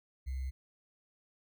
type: tone with sample-and-hold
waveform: sine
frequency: 65.5 Hz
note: C2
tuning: 2 cents sharp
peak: -34 dBFS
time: 0.26-0.51 s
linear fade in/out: 20 ms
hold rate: 2100 Hz
effects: none